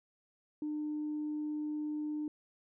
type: tone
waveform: sine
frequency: 301.4 Hz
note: D4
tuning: 45 cents sharp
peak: -33 dBFS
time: 0.62-2.28 s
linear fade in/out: 2 ms
effects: tanh soft clip ceiling -30 dBFS